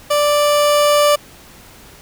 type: tone with level ramp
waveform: 30% pulse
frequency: 587.3 Hz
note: D5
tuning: in tune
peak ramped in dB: -10 to -7 dBFS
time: 0.1-1.16 s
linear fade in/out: 10 ms
effects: pink hiss -42 dBFS RMS until 2.01 s